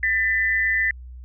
sine tone pair together, 1786 / 1993.7 Hz, A6 / B6, +25 / +16 cents, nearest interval major second, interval 191 cents, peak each -21 / -21 dBFS, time 0.03-0.91 s, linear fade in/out 2 ms, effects added 62 Hz sine -36 dBFS peak until 1.24 s

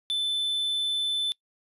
triangle tone, 3520 Hz, A7, in tune, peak -23 dBFS, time 0.1-1.32 s, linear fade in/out 0 ms, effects noise-tail reverb RT60 0.1 s tail -24 dB re dry + resampled to 32000 Hz

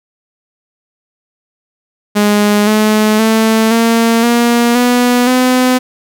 sawtooth tone with pitch steps, 207.4 / 214.5 / 221.8 / 229.3 / 237.1 / 245.2 / 253.6 Hz, G#3 / A3 / A3 / A#3 / A#3 / B3 / B3, -2 / -44 / +14 / -28 / +30 / -12 / +46 cents, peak -4 dBFS, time 2.15-5.79 s, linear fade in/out 20 ms, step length 520 ms, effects none

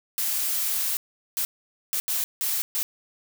blue noise bursts at uneven times, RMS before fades -26 dBFS, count 6, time 0.18-0.97 / 1.37-1.45 / 1.93-2 / 2.08-2.24 / 2.41-2.62 / 2.75-2.83 s, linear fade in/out 0 ms, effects none

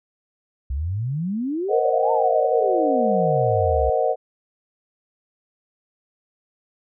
sine exponential two-way sweep, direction up then down, 62.4 to 917 to 62.4 Hz, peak -22 dBFS, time 0.7-3.9 s, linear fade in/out 5 ms, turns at 2.12 s
sine chord, C half-diminished seventh, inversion third, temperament equal, 466.2 / 523.3 / 622.3 / 740 Hz, Bb4 / C5 / Eb5 / Gb5, 0 / 0 / 0 / 0 cents, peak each -23 dBFS, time 1.68-4.16 s, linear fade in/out 50 ms
effects none

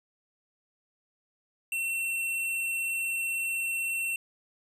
square tone, 2709 Hz, E7, 47 cents sharp, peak -29 dBFS, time 1.72-4.16 s, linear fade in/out 2 ms, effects resampled to 32000 Hz + 11-bit

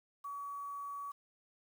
sine tone with quantisation, 1134 Hz, C#6, 39 cents sharp, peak -40 dBFS, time 0.24-1.12 s, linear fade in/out 10 ms, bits 10, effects none

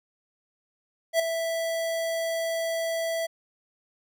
square tone with ADSR envelope, 659.3 Hz, E5, in tune, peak -18 dBFS, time 1.13-3.27 s, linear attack 65 ms, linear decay 6 ms, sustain -9 dB, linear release 16 ms, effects none

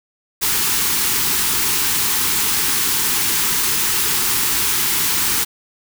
white band-stop noise, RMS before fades -18 dBFS, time 0.41-5.45 s, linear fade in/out 20 ms, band 460 to 800 Hz, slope 96 dB/octave, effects none

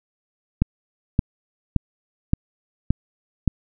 click train, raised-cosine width 5 ms, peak -4 dBFS, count 6, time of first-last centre 0.62-3.477 s, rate 1.75 Hz, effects none

